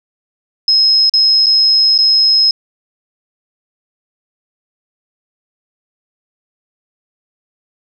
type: tone with dropouts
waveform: sine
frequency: 5140 Hz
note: E8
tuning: 45 cents flat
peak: -7 dBFS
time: 0.68-2.51 s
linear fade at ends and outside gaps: 2 ms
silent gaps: 1.096-1.137 / 1.461-1.466 / 1.979-1.987 s
effects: none